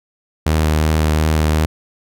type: tone with vibrato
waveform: sawtooth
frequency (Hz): 77.78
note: D#2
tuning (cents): 0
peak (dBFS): -9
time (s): 0.46-1.66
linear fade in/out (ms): 5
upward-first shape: sine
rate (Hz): 2.7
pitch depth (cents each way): 16
effects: none